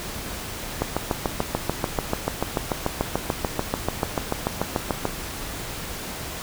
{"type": "click train", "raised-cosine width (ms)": 1, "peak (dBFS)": -7, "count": 30, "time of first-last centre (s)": [0.82, 5.054], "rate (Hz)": 6.85, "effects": ["pink hiss -33 dBFS RMS until 6.42 s"]}